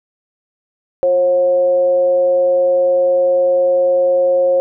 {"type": "tone with frequency modulation", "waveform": "sine", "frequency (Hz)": 538, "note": "C5", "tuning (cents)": 48, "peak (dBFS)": -10, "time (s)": [1.03, 4.6], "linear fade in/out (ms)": 0, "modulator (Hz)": 186, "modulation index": 0.29, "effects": []}